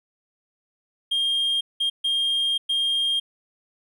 triangle tone bursts at uneven times, 3217 Hz, G7, 44 cents sharp, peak -18 dBFS, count 4, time 1.11-1.61 / 1.8-1.9 / 2.04-2.58 / 2.69-3.2 s, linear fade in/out 10 ms, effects tanh soft clip ceiling -14 dBFS

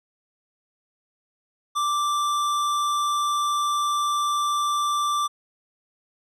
triangle tone with hard clipping, 1174.7 Hz, D6, in tune, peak -23 dBFS, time 1.75-5.28 s, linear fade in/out 20 ms, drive 18 dB, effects none

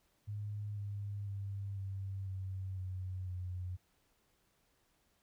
sine tone with pitch steps, 103.83 / 101.52 / 99.26 / 97.04 / 94.88 / 92.77 / 90.7 Hz, G#2 / G#2 / G2 / G2 / F#2 / F#2 / F#2, 0 / -39 / +22 / -17 / +44 / +5 / -34 cents, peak -38 dBFS, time 0.27-3.77 s, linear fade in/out 20 ms, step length 500 ms, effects pink hiss -75 dBFS RMS until 5.22 s

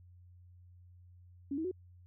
sine tone with pitch steps, 279.4 / 320.9 / 368.7 Hz, C#4 / E4 / F#4, +14 / -46 / -6 cents, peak -33 dBFS, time 1.51-1.714 s, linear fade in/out 5 ms, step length 68 ms, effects added 89 Hz sine -55 dBFS peak until 2.06 s

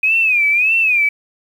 sine tone with vibrato, 2489 Hz, D#7, in tune, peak -11 dBFS, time 0.03-1.09 s, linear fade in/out 5 ms, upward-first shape sine, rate 1.7 Hz, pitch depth 140 cents each way, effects 7-bit

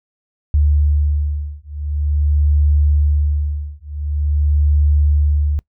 sine beating tone pair, 73.42 / 73.88 Hz, D2 / D2, 0 / +11 cents, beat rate 0.46 Hz, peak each -16 dBFS, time 0.54-5.59 s, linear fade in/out 0 ms, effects noise-tail reverb RT60 0.1 s tail -23 dB re dry

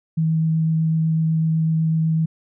sine tone with vibrato, 160.4 Hz, E3, 47 cents flat, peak -16 dBFS, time 0.17-2.26 s, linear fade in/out 10 ms, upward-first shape sine, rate 8 Hz, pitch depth 8 cents each way, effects none

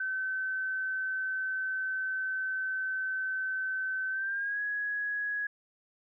sine tone with pitch glide, 1531 to 1669.6 Hz, G6 to G#6, -41 to +9 cents, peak -30 dBFS, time 0-5.47 s, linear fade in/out 5 ms, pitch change +150 cents, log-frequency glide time 4.1-4.61 s, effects none

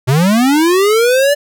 square linear sweep, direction up, 120.5 to 587.3 Hz, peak -9 dBFS, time 0.07-1.35 s, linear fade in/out 20 ms, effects none

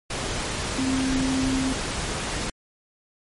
sine tone in noise, 263.2 Hz, C4, 10 cents sharp, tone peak -22 dBFS, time 0.78-1.73 s, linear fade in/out 5 ms, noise pink, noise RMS -28 dBFS, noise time 0.1-2.5 s, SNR +3 dB, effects low-pass 10000 Hz 12 dB/octave + MP3 48 kbps

